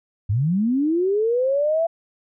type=linear sweep; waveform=sine; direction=up; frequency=91.7 to 676 Hz; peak=-17 dBFS; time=0.29-1.87 s; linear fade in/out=10 ms; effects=none